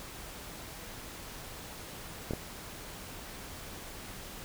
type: clicks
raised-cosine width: 2 ms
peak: -20 dBFS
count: 2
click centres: 2.309 / 2.335 s
effects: pink hiss -45 dBFS RMS until 4.44 s